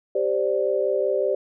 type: chord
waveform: sine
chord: G suspended fourth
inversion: none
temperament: just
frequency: 392 / 522.7 / 588 Hz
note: G4 / C5 / D5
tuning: 0 / -2 / +2 cents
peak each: -24 dBFS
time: 0.15-1.35 s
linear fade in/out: 5 ms
effects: none